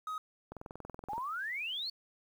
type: tone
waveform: triangle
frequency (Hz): 1261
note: D#6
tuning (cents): +23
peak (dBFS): -34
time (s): 0.07-0.18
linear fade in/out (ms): 2
type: click train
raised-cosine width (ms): 1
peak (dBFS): -30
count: 15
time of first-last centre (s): 0.52-1.18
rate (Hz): 21.2
type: exponential sweep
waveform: sine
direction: up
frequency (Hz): 784 to 4503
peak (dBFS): -35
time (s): 1.09-1.9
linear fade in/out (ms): 5
effects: 10-bit